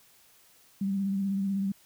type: tone with vibrato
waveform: sine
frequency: 196 Hz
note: G3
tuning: in tune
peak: -26 dBFS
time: 0.81-1.72 s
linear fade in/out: 5 ms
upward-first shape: sine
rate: 16 Hz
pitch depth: 32 cents each way
effects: white hiss -60 dBFS RMS until 1.85 s